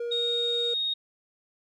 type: tone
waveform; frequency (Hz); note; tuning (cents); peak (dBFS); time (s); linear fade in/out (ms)
triangle; 473.8; A#4; +28; -27; 0-0.74; 5
type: tone with vibrato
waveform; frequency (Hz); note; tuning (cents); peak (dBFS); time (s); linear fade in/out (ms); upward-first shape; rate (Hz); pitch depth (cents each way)
sine; 3729; A#7; 0; -25; 0.11-0.94; 10; triangle; 19; 11
effects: tanh soft clip ceiling -17 dBFS